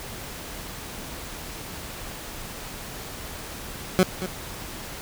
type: tone with echo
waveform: 20% pulse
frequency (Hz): 185.4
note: F#3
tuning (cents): +4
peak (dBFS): -10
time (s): 3.99-4.03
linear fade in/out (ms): 0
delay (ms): 230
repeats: 1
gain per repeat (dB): -12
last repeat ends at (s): 4.26
effects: pink hiss -37 dBFS RMS until 5.01 s